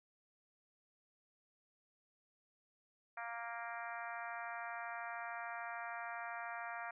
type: harmonic tone with a mistuned harmonic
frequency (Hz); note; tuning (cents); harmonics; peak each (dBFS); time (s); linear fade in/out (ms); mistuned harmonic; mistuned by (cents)
233.1; A#3; 0; 3 / 4 / 5 / 6 / 7 / 8 / 9 / 10; -47 / -50 / -51 / -49 / -51 / -52 / -57 / -55; 3.17-6.91; 5; 10; +20
effects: none